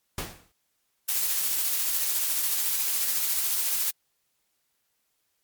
pink noise with exponential decay, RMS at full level -29 dBFS, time 0.18-0.52 s, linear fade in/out 2 ms, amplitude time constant 72 ms
blue noise with tremolo, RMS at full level -25 dBFS, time 1.08-3.91 s, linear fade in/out 10 ms, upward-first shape sine, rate 14 Hz, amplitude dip 25%
effects white hiss -74 dBFS RMS until 5.43 s + MP3 96 kbps

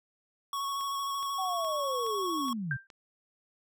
square tone with vibrato, 1108.7 Hz, C#6, in tune, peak -32 dBFS, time 0.53-2.53 s, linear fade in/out 2 ms, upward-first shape square, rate 13 Hz, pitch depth 16 cents each way
click train, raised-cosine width 0.2 ms, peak -32 dBFS, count 6, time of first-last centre 0.81-2.902 s, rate 2.39 Hz
sine linear sweep, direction down, 776 to 121 Hz, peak -32 dBFS, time 1.38-2.77 s, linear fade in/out 10 ms
sine tone with exponential decay, 1579 Hz, G6, 12 cents sharp, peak -26 dBFS, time 2.71-2.87 s, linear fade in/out 2 ms, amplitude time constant 34 ms
effects none

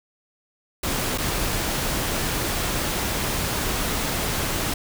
pink noise with dropouts, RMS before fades -25 dBFS, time 0.83-4.74 s, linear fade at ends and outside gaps 5 ms, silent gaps 1.177-1.182 s, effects none

